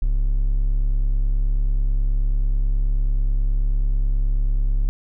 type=tone; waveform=triangle; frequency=34.65 Hz; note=C#1; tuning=in tune; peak=-14 dBFS; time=0.02-4.89 s; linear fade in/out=0 ms; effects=none